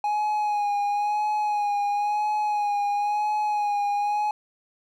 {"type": "tone with vibrato", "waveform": "triangle", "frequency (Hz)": 830.6, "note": "G#5", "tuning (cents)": 0, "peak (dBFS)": -20, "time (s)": [0.04, 4.31], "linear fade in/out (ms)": 2, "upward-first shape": "sine", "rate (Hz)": 0.98, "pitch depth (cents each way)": 31, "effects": []}